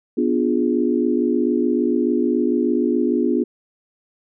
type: chord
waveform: sine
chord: B diminished seventh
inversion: none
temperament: equal with one note detuned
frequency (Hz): 246.9 / 293.7 / 350.6 / 415.3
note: B3 / D4 / F4 / Ab4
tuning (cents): 0 / 0 / +7 / 0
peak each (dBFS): -20 / -22 / -21 / -24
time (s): 0.17-3.44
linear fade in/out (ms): 10
effects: none